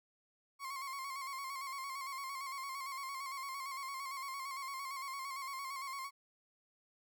35% pulse tone with vibrato, 1085 Hz, C#6, 37 cents flat, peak -39 dBFS, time 0.59-6.11 s, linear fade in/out 50 ms, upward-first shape square, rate 8.8 Hz, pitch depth 49 cents each way, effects none

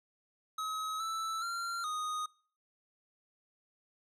square tone with pitch steps, 1276 / 1319 / 1378 / 1242 Hz, D#6 / E6 / F6 / D#6, +43 / +1 / -24 / -3 cents, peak -35 dBFS, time 0.58-2.26 s, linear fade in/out 5 ms, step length 420 ms, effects noise-tail reverb RT60 0.5 s tail -24 dB re dry + low-pass 10000 Hz 12 dB/octave

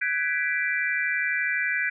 sine chord, G# half-diminished seventh, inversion third, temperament equal with one note detuned, 1509.3 / 1661.2 / 1975.5 / 2349 Hz, F#6 / G#6 / B6 / D7, +34 / 0 / 0 / 0 cents, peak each -29 / -29 / -28 / -29 dBFS, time 0.01-1.9 s, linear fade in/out 10 ms, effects none

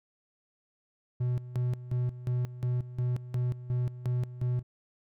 triangle tone with tremolo, 123.8 Hz, B2, 5 cents sharp, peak -24 dBFS, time 1.2-4.63 s, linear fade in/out 10 ms, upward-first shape square, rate 2.8 Hz, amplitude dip 80%, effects none

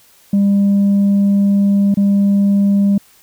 sine tone with dropouts, 200 Hz, G3, 35 cents sharp, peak -7 dBFS, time 0.33-2.98 s, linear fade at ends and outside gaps 5 ms, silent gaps 1.943-1.971 s, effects tanh soft clip ceiling -8 dBFS + white hiss -49 dBFS RMS until 3.22 s

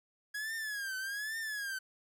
45% pulse tone with vibrato, 1661.2 Hz, G#6, in tune, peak -36 dBFS, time 0.34-1.79 s, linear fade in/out 10 ms, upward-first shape triangle, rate 1.2 Hz, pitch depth 160 cents each way, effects none

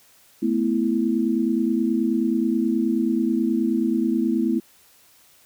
sine chord, A suspended second, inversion none, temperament equal with one note detuned, 220 / 249.4 / 329.6 Hz, A3 / B3 / E4, 0 / +17 / 0 cents, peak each -23 dBFS, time 0.42-4.6 s, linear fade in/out 10 ms, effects white hiss -55 dBFS RMS until 5.45 s

